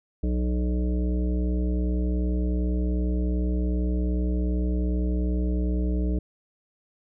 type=harmonic tone with a mistuned harmonic; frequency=61.3 Hz; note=B1; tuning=12 cents flat; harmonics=1 / 3 / 5 / 7 / 9 / 10; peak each=-23 / -30 / -32 / -37 / -45 / -43 dBFS; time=0.23-6.19 s; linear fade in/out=5 ms; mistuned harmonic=9; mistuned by=-30 cents; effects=none